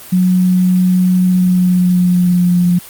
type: tone with pitch glide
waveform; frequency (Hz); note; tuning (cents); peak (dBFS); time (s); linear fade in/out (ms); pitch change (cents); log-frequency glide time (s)
sine; 182.8 to 176.78; F#3 to F3; -21 to +21; -8; 0.12-2.79; 10; -58; 1.32-2.62
effects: white hiss -34 dBFS RMS until 2.89 s + Opus 32 kbps